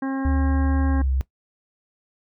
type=harmonic tone; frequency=268.7 Hz; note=C4; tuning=46 cents sharp; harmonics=1 / 2 / 3 / 4 / 5 / 6 / 7; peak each=-23 / -36 / -35 / -37 / -48 / -38 / -46 dBFS; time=0.02-1.02 s; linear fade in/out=5 ms
type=tone with pitch glide; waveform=sine; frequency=73.42 to 65.79 Hz; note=D2 to C2; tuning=0 to +10 cents; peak=-19 dBFS; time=0.25-1.21 s; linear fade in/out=0 ms; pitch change=-190 cents; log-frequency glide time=0.9-1.09 s
effects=noise-tail reverb RT60 0.1 s tail -18 dB re dry